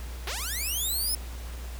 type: linear sweep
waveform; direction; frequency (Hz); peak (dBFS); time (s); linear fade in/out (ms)
5% pulse; up; 324.3 to 5300; -20; 0.27-1.15; 2
effects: added 60 Hz sine -35 dBFS peak until 1.79 s + pink hiss -46 dBFS RMS until 1.79 s